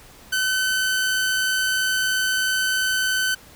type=tone; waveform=sawtooth; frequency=1521 Hz; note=F#6; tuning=47 cents sharp; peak=-16 dBFS; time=0.32-3.35 s; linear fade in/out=10 ms; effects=pink hiss -47 dBFS RMS until 3.55 s